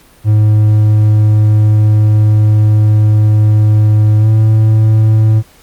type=tone with pitch glide; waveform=triangle; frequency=106.7 to 109.19 Hz; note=G#2 to A2; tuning=+47 to -13 cents; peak=-3 dBFS; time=0.24-5.43 s; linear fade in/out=50 ms; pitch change=+40 cents; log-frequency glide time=4.19-4.27 s; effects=pink hiss -44 dBFS RMS until 5.62 s + Opus 48 kbps